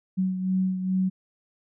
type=beating tone pair; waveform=sine; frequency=186.7 / 189.1 Hz; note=F#3 / F#3; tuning=+16 / +38 cents; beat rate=2.4 Hz; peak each=-23 / -31 dBFS; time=0.17-1.1 s; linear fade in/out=20 ms; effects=none